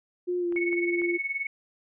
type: tone with pitch glide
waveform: sine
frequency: 357 to 346.8 Hz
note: F4 to F4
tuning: +38 to -12 cents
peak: -25 dBFS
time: 0.27-1.18 s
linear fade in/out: 20 ms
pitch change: -50 cents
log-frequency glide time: 0.39-0.47 s
type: clicks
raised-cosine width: 0.5 ms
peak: -31 dBFS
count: 4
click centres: 0.524 / 0.56 / 0.729 / 1.018 s
type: tone with tremolo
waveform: sine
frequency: 2211 Hz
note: C#7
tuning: 5 cents flat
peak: -25 dBFS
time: 0.56-1.47 s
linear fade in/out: 5 ms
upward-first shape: sine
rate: 19 Hz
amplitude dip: 75%
effects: none